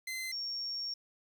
sawtooth / sine tone pair in turn, 2064 / 5522 Hz, C7 / F8, -24 / -20 cents, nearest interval octave + perfect fourth, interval 1704 cents, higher second, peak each -33 / -35 dBFS, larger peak first, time 0.07-0.32 / 0.32-0.94 s, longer second, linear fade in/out 5 ms, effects 10-bit

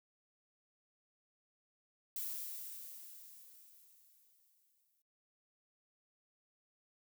violet noise with exponential decay, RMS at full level -40 dBFS, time 2.16-5.02 s, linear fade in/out 2 ms, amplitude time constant 620 ms, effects noise-tail reverb RT60 0.1 s tail -18 dB re dry

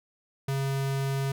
square tone, 136.5 Hz, C#3, 26 cents flat, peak -27 dBFS, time 0.48-1.32 s, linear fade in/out 5 ms, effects none

